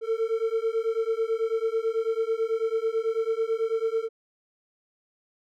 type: beating tone pair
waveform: triangle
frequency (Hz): 445.4 / 454.5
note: A4 / A#4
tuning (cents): +21 / -44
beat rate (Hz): 9.1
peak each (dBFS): -25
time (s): 0.01-4.09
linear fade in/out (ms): 50
effects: none